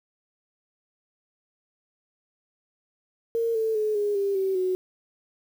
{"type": "tone with pitch steps", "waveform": "sine", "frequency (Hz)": [460.1, 443.7, 427.8, 412.5, 397.8, 383.6, 369.9], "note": ["A#4", "A4", "A4", "G#4", "G4", "G4", "F#4"], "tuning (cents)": [-23, 14, -49, -12, 25, -37, 0], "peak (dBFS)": -22, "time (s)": [3.35, 4.75], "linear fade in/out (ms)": 0, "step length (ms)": 200, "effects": ["8-bit"]}